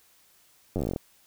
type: slowing click train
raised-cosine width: 2 ms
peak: -16 dBFS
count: 13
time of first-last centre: 0.76-0.961 s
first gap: 10 ms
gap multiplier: 1.09
effects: white hiss -61 dBFS RMS until 1.26 s